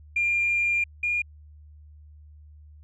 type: tone pair in turn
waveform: sine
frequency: 2398 / 2422 Hz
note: D7 / D#7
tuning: +36 / -47 cents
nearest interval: unison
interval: 17 cents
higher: second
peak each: -20 / -22 dBFS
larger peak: first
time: 0.16-0.84 / 1.03-1.22 s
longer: first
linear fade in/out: 5 ms
effects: tanh soft clip ceiling -16 dBFS + added 75 Hz sine -46 dBFS peak until 2.83 s